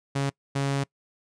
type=tone bursts at uneven times; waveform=sawtooth; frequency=138.59 Hz; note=C#3; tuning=in tune; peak=-20 dBFS; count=2; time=0.15-0.3 / 0.55-0.84 s; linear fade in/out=10 ms; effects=noise-tail reverb RT60 0.1 s tail -24 dB re dry + resampled to 22050 Hz

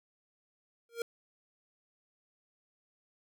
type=tone with exponential growth; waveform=square; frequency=466.2 Hz; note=A#4; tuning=in tune; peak=-30 dBFS; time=0.89-1.02 s; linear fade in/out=2 ms; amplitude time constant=27 ms; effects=none

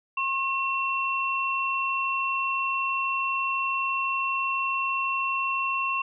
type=tone pair together; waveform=sine; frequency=1076.7 / 2713 Hz; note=C6 / E7; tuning=+49 / +49 cents; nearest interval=octave + major third; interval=1600 cents; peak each=-27 dBFS; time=0.17-6.02 s; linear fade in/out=5 ms; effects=none

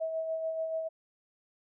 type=tone with tremolo; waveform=sine; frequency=645 Hz; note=E5; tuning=38 cents flat; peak=-29 dBFS; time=0-0.89 s; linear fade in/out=20 ms; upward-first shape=sine; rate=6.9 Hz; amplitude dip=40%; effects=none

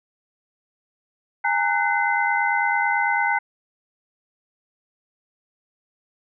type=tone cluster; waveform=sine; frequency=820 / 909 / 1498 / 2055 Hz; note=G#5 / A#5 / F#6 / C7; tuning=-22 / -44 / +21 / -32 cents; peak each=-24 dBFS; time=1.44-3.39 s; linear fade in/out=10 ms; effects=none

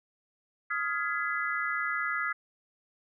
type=chord; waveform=sine; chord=F half-diminished seventh; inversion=third; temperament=just; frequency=1257.2 / 1396.9 / 1676.3 / 2012 Hz; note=Eb6 / F6 / Ab6 / Cb7; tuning=+18 / 0 / +16 / +32 cents; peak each=-34 dBFS; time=0.7-2.33 s; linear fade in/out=10 ms; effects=none

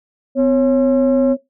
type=tone pair together; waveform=sine; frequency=255.1 / 549 Hz; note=C4 / C#5; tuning=-44 / -17 cents; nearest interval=octave + minor second; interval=1327 cents; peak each=-12 dBFS; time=0.35-1.37 s; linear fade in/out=50 ms; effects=noise-tail reverb RT60 0.2 s tail -20 dB re dry + tanh soft clip ceiling -7 dBFS

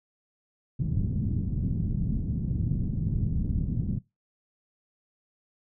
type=low-pass noise; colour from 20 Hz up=white; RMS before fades=-28 dBFS; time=0.79-3.99 s; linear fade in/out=10 ms; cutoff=190 Hz; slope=24 dB/octave; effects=noise-tail reverb RT60 0.2 s tail -20 dB re dry

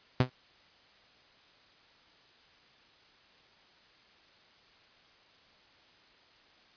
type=tone with exponential decay; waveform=sawtooth; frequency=127 Hz; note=B2; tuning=49 cents sharp; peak=-16 dBFS; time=0.2-0.3 s; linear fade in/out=5 ms; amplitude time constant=21 ms; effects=white hiss -61 dBFS RMS until 6.76 s + resampled to 11025 Hz

